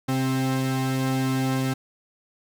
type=tone pair together; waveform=45% pulse; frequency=132 / 263 Hz; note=C3 / C4; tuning=+16 / +9 cents; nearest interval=octave; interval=1193 cents; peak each=-25 dBFS; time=0.08-1.74 s; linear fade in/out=10 ms; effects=none